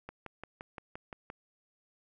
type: click train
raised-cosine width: 0.5 ms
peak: -27 dBFS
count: 8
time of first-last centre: 0.09-1.301 s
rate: 5.78 Hz
effects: none